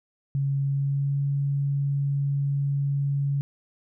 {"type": "tone with pitch glide", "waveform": "sine", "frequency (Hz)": [138.59, 140.44], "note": ["C#3", "C#3"], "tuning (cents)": [0, 23], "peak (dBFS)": -22, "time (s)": [0.35, 3.41], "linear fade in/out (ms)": 0, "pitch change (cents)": 23, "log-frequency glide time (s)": [0.64, 1.21], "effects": []}